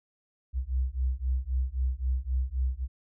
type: beating tone pair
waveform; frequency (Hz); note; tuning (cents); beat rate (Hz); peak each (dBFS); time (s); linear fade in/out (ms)
sine; 62.3 / 66.1; B1 / C2; +16 / +18; 3.8; -29; 0.53-2.88; 50
effects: none